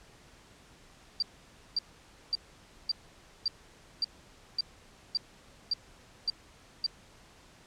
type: tone bursts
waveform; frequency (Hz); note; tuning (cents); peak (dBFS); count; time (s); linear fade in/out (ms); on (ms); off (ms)
sine; 4699; D8; 0; -25; 11; 1.2-6.864; 2; 24; 540
effects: pink hiss -57 dBFS RMS until 7.66 s + low-pass 8000 Hz 12 dB/octave